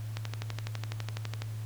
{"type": "click train", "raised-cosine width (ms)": 0.2, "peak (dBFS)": -19, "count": 16, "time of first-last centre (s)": [0.17, 1.42], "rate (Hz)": 12, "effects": ["added 109 Hz sine -35 dBFS peak until 1.65 s", "pink hiss -53 dBFS RMS until 1.65 s"]}